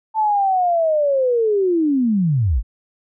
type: linear sweep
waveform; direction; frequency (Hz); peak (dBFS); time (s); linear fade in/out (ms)
sine; down; 887 to 42.4; -14; 0.14-2.63; 50
effects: none